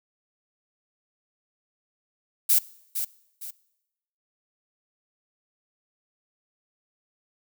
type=noise with echo; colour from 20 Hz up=violet; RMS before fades=-19 dBFS; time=2.49-2.59 s; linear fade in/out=10 ms; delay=460 ms; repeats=2; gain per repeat=-9 dB; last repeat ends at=3.51 s; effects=noise-tail reverb RT60 0.9 s tail -22 dB re dry